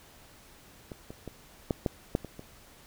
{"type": "clicks", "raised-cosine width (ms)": 2, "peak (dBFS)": [-26, -28, -25, -13, -13, -12, -26, -28], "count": 8, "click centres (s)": [0.918, 1.105, 1.277, 1.708, 1.862, 2.151, 2.247, 2.394], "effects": ["pink hiss -55 dBFS RMS until 2.86 s"]}